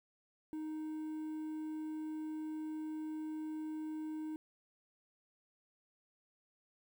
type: tone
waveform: triangle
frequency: 311.1 Hz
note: D#4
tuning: in tune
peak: -37 dBFS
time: 0.53-4.36 s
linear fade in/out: 0 ms
effects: 11-bit